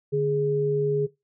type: tone pair together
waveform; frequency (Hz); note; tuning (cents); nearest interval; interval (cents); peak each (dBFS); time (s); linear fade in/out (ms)
sine; 146.83 / 415.3; D3 / G#4; 0 / 0; octave + tritone; 1800; -26 / -22; 0.12-1.07; 20
effects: noise-tail reverb RT60 0.2 s tail -19 dB re dry